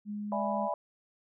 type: tone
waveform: sine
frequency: 207.7 Hz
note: G#3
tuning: in tune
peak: -34 dBFS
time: 0.05-0.69 s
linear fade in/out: 50 ms
type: chord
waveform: sine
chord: E dominant seventh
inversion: third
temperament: equal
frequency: 587.3 / 659.3 / 830.6 / 987.8 Hz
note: D5 / E5 / G#5 / B5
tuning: 0 / 0 / 0 / 0 cents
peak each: -35 dBFS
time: 0.32-0.74 s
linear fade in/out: 2 ms
effects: none